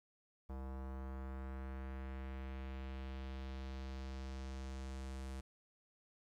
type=tone with low-pass filter sweep; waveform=square; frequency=66.1 Hz; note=C2; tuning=18 cents sharp; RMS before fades=-45 dBFS; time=0.49-5.41 s; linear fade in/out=10 ms; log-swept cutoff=970 to 9800 Hz; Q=1.3; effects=12-bit